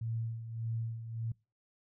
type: tone with tremolo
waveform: sine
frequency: 114 Hz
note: A#2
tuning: 38 cents flat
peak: -32 dBFS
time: 0.01-1.32 s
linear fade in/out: 5 ms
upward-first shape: sine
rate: 1.7 Hz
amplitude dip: 65%
effects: noise-tail reverb RT60 0.3 s tail -25 dB re dry